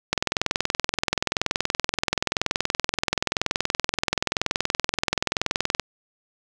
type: click train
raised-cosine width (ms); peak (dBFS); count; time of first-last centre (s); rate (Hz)
0.2; -3; 120; 0.13-5.797; 21
effects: none